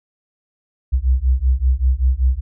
sine beating tone pair, 61.74 / 66.94 Hz, B1 / C2, 0 / +40 cents, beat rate 5.2 Hz, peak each -16 dBFS, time 0.92-2.41 s, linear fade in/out 20 ms, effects none

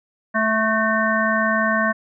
harmonic tone with a mistuned harmonic, 219.2 Hz, A3, 6 cents flat, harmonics 1 / 3 / 5 / 7 / 8, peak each -23 / -23 / -23 / -23 / -23 dBFS, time 0.34-1.93 s, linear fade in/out 20 ms, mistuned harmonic 8, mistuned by +60 cents, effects none

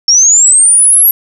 sine linear sweep, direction up, 5400 to 11680 Hz, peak -3 dBFS, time 0.08-1.11 s, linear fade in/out 2 ms, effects none

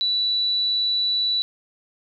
sine tone, 3951 Hz, B7, in tune, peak -19 dBFS, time 0.01-1.42 s, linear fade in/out 0 ms, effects none

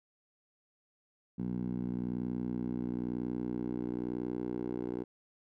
10% pulse tone with band-pass filter sweep, 61 Hz, B1, 21 cents flat, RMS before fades -36 dBFS, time 1.38-5.04 s, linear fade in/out 10 ms, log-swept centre 200 to 370 Hz, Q 2.2, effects none

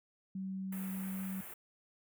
sine tone, 190.7 Hz, G3, 47 cents flat, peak -37 dBFS, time 0.35-1.41 s, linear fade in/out 5 ms
white band-stop noise, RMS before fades -48 dBFS, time 0.72-1.54 s, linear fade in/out 5 ms, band 2400 to 10000 Hz, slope 24 dB/octave
effects none

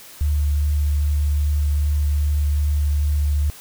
sine tone with vibrato, 73.42 Hz, D2, in tune, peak -16 dBFS, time 0.21-3.5 s, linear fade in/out 0 ms, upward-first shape triangle, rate 2.5 Hz, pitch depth 13 cents each way, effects white hiss -42 dBFS RMS until 3.6 s

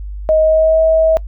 sine tone with pitch glide, 628 to 642.7 Hz, D#5 to E5, +16 to -44 cents, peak -8 dBFS, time 0.29-1.17 s, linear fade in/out 0 ms, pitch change +40 cents, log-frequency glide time 0.41-0.81 s, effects noise-tail reverb RT60 0.1 s tail -23 dB re dry + added 50 Hz sine -23 dBFS peak until 1.27 s

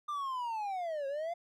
triangle linear two-way sweep, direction down then up, 1204 to 538 to 702 Hz, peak -32 dBFS, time 0.08-1.34 s, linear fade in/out 10 ms, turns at 1.07 s, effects none

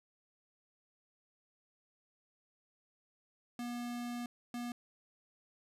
square tone bursts at uneven times, 240.9 Hz, B3, 43 cents flat, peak -39 dBFS, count 2, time 3.59-4.26 / 4.54-4.72 s, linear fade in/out 2 ms, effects resampled to 32000 Hz

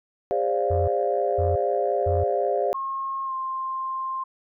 sine chord, D half-diminished seventh, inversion second, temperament equal with one note detuned, 405.1 / 523.3 / 587.3 / 698.5 Hz, Ab4 / C5 / D5 / F5, -43 / 0 / 0 / 0 cents, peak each -26 dBFS, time 0.31-2.73 s, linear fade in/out 0 ms
sine tone bursts, 87.31 Hz, F2, in tune, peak -22 dBFS, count 3, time 0.7-2.24 s, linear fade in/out 10 ms, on 180 ms, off 500 ms
sine tone with pitch glide, 1078 to 1053.4 Hz, C#6 to C6, -49 to +11 cents, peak -26 dBFS, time 2.74-4.24 s, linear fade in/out 10 ms, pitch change -40 cents, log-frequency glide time 3.24-3.33 s
effects tanh soft clip ceiling -10 dBFS

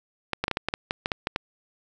clicks, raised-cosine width 0.3 ms, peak -9 dBFS, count 12, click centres 0.333 / 0.44 / 0.481 / 0.513 / 0.571 / 0.686 / 0.739 / 0.909 / 1.059 / 1.118 / 1.271 / 1.361 s, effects none

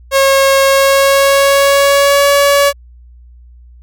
sawtooth tone with pitch glide, 544 to 566.1 Hz, C#5 to C#5, -33 to +36 cents, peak -3 dBFS, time 0.11-2.73 s, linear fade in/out 50 ms, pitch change +69 cents, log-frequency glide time 0.64-2.29 s, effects added 60 Hz sine -36 dBFS peak until 3.82 s

